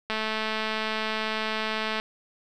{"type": "click train", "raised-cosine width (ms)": 0.3, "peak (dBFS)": -13, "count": 415, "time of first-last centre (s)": [0.1, 1.999], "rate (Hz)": 218, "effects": []}